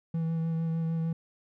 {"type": "tone with vibrato", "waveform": "triangle", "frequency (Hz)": 163.6, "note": "E3", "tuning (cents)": -13, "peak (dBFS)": -25, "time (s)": [0.14, 1.13], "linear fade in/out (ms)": 5, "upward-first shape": "triangle", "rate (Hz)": 6.6, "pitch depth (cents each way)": 19, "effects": []}